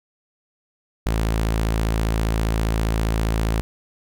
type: tone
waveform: sawtooth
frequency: 55 Hz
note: A1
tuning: in tune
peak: -15 dBFS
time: 1.06-3.61 s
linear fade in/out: 0 ms
effects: none